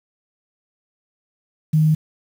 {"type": "tone with quantisation", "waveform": "sine", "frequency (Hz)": 155.56, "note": "D#3", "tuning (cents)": 0, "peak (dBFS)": -12, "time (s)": [1.73, 1.95], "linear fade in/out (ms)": 10, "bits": 7, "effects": []}